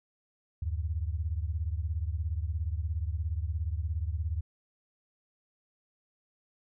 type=beating tone pair; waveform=sine; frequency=75.2 / 92.2 Hz; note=D2 / F#2; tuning=+42 / -6 cents; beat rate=17 Hz; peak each=-31 / -34 dBFS; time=0.62-4.41 s; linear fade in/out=5 ms; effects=none